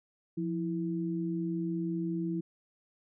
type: tone pair together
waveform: sine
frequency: 173.96 / 328.4 Hz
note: F3 / E4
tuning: -6 / -6 cents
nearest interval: major seventh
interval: 1100 cents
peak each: -33 / -33 dBFS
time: 0.37-2.41 s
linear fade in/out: 10 ms
effects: none